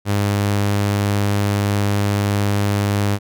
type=tone; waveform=sawtooth; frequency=101.6 Hz; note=G#2; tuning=38 cents flat; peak=-12 dBFS; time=0.05-3.19 s; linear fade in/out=50 ms; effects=none